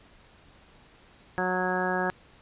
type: harmonic tone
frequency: 183.4 Hz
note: F#3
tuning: 15 cents flat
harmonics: 1 / 2 / 3 / 4 / 5 / 6 / 7 / 8 / 9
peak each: -33 / -32 / -34 / -32 / -34 / -41 / -37 / -39 / -31 dBFS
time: 1.38-2.1 s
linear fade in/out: 0 ms
effects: pink hiss -56 dBFS RMS until 2.41 s + resampled to 8000 Hz